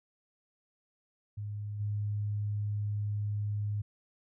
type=tone with level steps; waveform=sine; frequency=103.83 Hz; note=G#2; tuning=in tune; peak=-35 / -30 dBFS; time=1.37-3.82 s; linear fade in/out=10 ms; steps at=1.79 s; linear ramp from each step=20 ms; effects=none